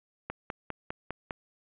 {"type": "click train", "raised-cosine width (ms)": 0.5, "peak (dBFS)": -19, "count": 6, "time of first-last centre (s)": [0.3, 1.308], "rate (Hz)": 4.96, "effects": ["resampled to 8000 Hz", "9-bit"]}